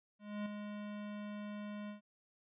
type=tone with ADSR envelope; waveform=square; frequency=207.7 Hz; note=G#3; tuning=in tune; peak=-37 dBFS; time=0.19-2.01 s; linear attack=270 ms; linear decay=4 ms; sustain=-6 dB; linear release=120 ms; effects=resampled to 8000 Hz